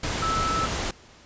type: tone in noise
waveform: sine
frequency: 1311 Hz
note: E6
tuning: 10 cents flat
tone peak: -24 dBFS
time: 0.22-0.66 s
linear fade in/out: 5 ms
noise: pink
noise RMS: -28 dBFS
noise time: 0.03-0.91 s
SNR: +1 dB
effects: pink hiss -51 dBFS RMS until 1.25 s + resampled to 16000 Hz